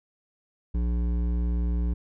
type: tone with hard clipping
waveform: sine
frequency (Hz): 59.1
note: A#1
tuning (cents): +24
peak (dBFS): -25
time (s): 0.74-1.94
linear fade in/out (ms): 10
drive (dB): 11
effects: none